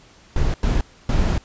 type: noise bursts at uneven times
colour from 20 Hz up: brown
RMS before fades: -18 dBFS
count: 3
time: 0.36-0.54 / 0.63-0.81 / 1.09-1.38 s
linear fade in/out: 2 ms
effects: pink hiss -50 dBFS RMS until 1.44 s + resampled to 16000 Hz